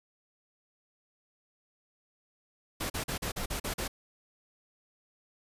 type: noise bursts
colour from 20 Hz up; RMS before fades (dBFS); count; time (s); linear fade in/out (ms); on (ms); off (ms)
pink; -34; 8; 2.8-3.88; 10; 100; 40
effects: resampled to 32000 Hz